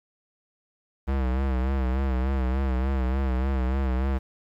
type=tone with vibrato; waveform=square; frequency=65.41 Hz; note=C2; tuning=in tune; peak=-23 dBFS; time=1.07-4.19 s; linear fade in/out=20 ms; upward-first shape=sine; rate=3.4 Hz; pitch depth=71 cents each way; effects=low-pass 2000 Hz 12 dB/octave + 9-bit